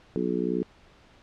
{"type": "harmonic tone", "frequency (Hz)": 61, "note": "B1", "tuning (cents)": -21, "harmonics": [3, 4, 5, 6, 7], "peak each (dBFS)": [-31, -31, -31, -31, -31], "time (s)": [0.16, 0.63], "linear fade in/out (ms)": 0, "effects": ["pink hiss -56 dBFS RMS until 1.22 s", "low-pass 4000 Hz 12 dB/octave"]}